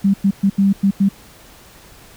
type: tone bursts at uneven times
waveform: sine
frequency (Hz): 197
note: G3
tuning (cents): +9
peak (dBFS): -10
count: 6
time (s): 0.04-0.14 / 0.24-0.31 / 0.43-0.5 / 0.58-0.73 / 0.83-0.91 / 1-1.09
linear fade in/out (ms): 10
effects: pink hiss -44 dBFS RMS until 2.16 s